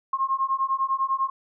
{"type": "beating tone pair", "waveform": "sine", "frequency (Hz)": [1067, 1077], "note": ["C6", "C6"], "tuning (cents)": [34, 50], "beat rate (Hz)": 10, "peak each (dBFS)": [-25, -25], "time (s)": [0.13, 1.3], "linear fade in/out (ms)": 5, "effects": []}